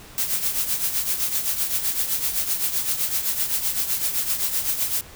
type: noise with tremolo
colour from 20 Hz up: blue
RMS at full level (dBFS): -21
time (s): 0.18-5.01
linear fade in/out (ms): 0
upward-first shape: triangle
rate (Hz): 7.8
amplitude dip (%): 70
effects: pink hiss -44 dBFS RMS until 5.15 s